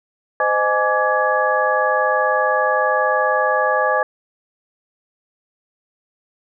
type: tone cluster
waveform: sine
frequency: 516 / 616 / 837 / 1163 / 1677 Hz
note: C5 / D#5 / G#5 / D6 / G#6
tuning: -24 / -17 / +13 / -17 / +16 cents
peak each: -21 dBFS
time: 0.4-4.03 s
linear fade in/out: 2 ms
effects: none